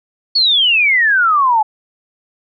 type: exponential sweep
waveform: sine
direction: down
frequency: 4493 to 837 Hz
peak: -9 dBFS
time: 0.35-1.63 s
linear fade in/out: 10 ms
effects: none